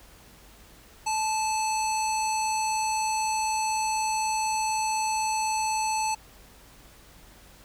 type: tone with low-pass filter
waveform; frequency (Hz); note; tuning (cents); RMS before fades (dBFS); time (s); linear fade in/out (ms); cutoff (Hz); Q
square; 872; A5; -16; -27; 1.06-6.15; 10; 7800; 2.9
effects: added 50 Hz sine -56 dBFS peak until 7.64 s + pink hiss -53 dBFS RMS until 7.64 s